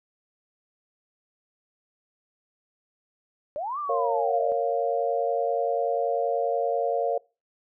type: linear two-way sweep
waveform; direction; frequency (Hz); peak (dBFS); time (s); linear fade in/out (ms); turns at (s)
sine; up then down; 554.4 to 1205 to 554.4; -28; 3.56-4.52; 0; 3.79
type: chord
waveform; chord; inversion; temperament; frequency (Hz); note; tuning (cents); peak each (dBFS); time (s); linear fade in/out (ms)
sine; Bb minor; none; equal with one note detuned; 464 / 554.4 / 698.5; Bb4 / Db5 / F5; -8 / 0 / 0; -27; 3.89-7.18; 5
effects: noise-tail reverb RT60 0.3 s tail -24 dB re dry